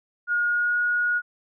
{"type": "tone with pitch glide", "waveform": "sine", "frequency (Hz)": [1433, 1447.1], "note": ["F6", "F#6"], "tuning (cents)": [44, -39], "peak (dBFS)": -20, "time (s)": [0.27, 1.22], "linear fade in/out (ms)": 50, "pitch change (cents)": 17, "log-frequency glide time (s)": [0.48, 0.78], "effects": []}